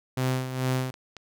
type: tone with tremolo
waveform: sawtooth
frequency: 129.2 Hz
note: C3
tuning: 21 cents flat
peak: -19 dBFS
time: 0.17-0.91 s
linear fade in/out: 5 ms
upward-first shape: sine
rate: 2.3 Hz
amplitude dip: 65%
type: clicks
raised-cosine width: 0.2 ms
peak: -28 / -28 / -24 dBFS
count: 3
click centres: 0.739 / 0.941 / 1.167 s
effects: none